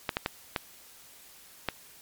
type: clicks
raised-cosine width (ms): 0.3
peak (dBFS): -11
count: 5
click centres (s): 0.092 / 0.169 / 0.261 / 0.562 / 1.687
effects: white hiss -53 dBFS RMS until 2.01 s + MP3 96 kbps